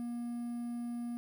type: tone with quantisation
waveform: triangle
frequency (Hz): 238.3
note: A#3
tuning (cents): +38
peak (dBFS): -34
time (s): 0-1.17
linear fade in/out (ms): 0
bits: 10
effects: none